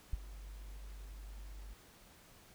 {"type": "tone with ADSR envelope", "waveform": "sine", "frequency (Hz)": 49.28, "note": "G1", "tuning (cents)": 10, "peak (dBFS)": -27, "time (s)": [0.13, 1.74], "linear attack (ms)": 5, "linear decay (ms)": 17, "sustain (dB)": -19, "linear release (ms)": 8, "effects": ["pink hiss -61 dBFS RMS until 2.54 s"]}